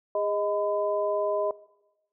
sine tone cluster, 408.2 / 625 / 1008 Hz, G#4 / D#5 / B5, -30 / +8 / +35 cents, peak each -31 / -25 / -33 dBFS, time 0.15-1.51 s, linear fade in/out 2 ms, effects noise-tail reverb RT60 1.0 s tail -21 dB re dry

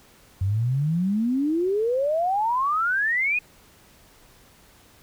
sine exponential sweep, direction up, 91.8 to 2529 Hz, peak -20 dBFS, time 0.41-3.39 s, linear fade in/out 5 ms, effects pink hiss -54 dBFS RMS until 5.02 s

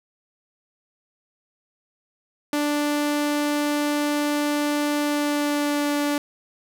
sawtooth tone with pitch glide, 293.7 to 290.7 Hz, D4 to D4, 0 to -18 cents, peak -17 dBFS, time 2.53-6.18 s, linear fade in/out 2 ms, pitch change -18 cents, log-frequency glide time 4.98-5.96 s, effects none

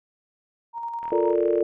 sine tone with tremolo, 932.3 Hz, A#5, in tune, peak -27 dBFS, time 0.73-1.36 s, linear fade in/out 50 ms, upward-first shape square, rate 9.7 Hz, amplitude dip 35%
click train, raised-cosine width 0.5 ms, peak -27 dBFS, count 24, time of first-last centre 1.03-1.606 s, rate 39.9 Hz
sine chord, Bb major seventh, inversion second, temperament equal, 349.2 / 440 / 466.2 / 587.3 Hz, F4 / A4 / Bb4 / D5, 0 / 0 / 0 / 0 cents, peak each -23 / -23 / -26 / -26 dBFS, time 1.12-1.63 s, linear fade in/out 2 ms
effects none

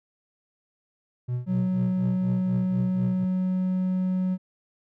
triangle tone with tremolo, 123.47 Hz, B2, in tune, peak -21 dBFS, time 1.28-3.25 s, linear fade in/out 10 ms, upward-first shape triangle, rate 4.1 Hz, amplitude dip 100%
triangle tone, 185 Hz, F#3, in tune, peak -20 dBFS, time 1.46-4.38 s, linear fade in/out 50 ms
effects tanh soft clip ceiling -14 dBFS

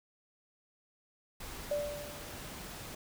pink noise, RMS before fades -45 dBFS, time 1.4-2.95 s, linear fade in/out 5 ms
sine tone with exponential decay, 585 Hz, D5, 7 cents flat, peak -28 dBFS, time 1.71-2.5 s, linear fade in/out 5 ms, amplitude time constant 170 ms
effects none

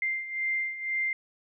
sine beating tone pair, 2093 / 2095 Hz, C7 / C7, 0 / +2 cents, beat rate 2 Hz, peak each -34 / -29 dBFS, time 0.02-1.13 s, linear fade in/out 2 ms, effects none

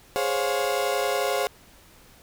35% pulse chord, Db major seventh, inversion second, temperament equal with one note detuned, 415.3 / 523.3 / 554.4 / 709.4 Hz, Ab4 / C5 / Db5 / F5, 0 / 0 / 0 / +27 cents, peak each -27 dBFS, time 0.16-1.47 s, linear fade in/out 0 ms, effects pink hiss -53 dBFS RMS until 2.22 s

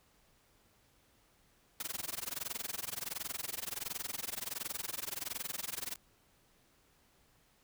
white noise with amplitude modulation, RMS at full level -37 dBFS, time 1.8-5.96 s, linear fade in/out 2 ms, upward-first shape sine, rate 21.4 Hz, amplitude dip 100%, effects pink hiss -69 dBFS RMS until 7.63 s

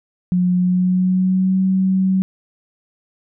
sine tone with pitch glide, 180 to 189.06 Hz, F#3 to F#3, -47 to +38 cents, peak -13 dBFS, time 0.32-2.22 s, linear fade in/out 0 ms, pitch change +85 cents, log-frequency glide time 0.56-1.6 s, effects none

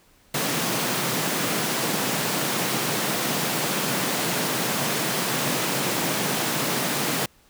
pink high-pass noise, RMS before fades -25 dBFS, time 0.34-7.26 s, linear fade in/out 5 ms, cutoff 130 Hz, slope 48 dB/octave, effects pink hiss -58 dBFS RMS until 7.49 s

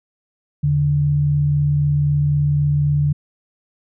sine tone pair together, 81.72 / 145.6 Hz, E2 / D3, -14 / -15 cents, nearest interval minor seventh, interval 999 cents, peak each -25 / -14 dBFS, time 0.63-3.13 s, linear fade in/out 10 ms, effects none

